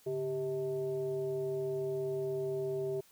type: tone with frequency modulation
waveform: sine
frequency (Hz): 392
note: G4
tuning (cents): 0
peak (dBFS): -32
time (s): 0.06-3.01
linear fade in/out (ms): 10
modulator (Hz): 249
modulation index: 0.62
effects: white hiss -63 dBFS RMS until 3.11 s